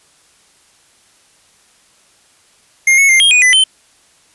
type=tone with pitch steps; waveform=square; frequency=2123 / 2201 / 2105 / 3236 / 2473 / 2003 / 3081 Hz; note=C7 / C#7 / C7 / G#7 / D#7 / B6 / G7; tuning=+25 / -13 / +10 / -46 / -11 / +24 / -31 cents; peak=-7 dBFS; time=2.87-3.64 s; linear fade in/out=5 ms; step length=110 ms; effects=white hiss -51 dBFS RMS until 4.34 s + resampled to 24000 Hz